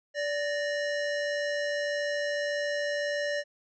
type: tone pair together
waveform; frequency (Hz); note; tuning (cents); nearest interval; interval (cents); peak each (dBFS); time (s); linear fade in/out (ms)
square; 582 / 1847.7; D5 / A#6; -16 / -16; octave + minor sixth; 2000; -30 / -35; 0.14-3.44; 50
effects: resampled to 16000 Hz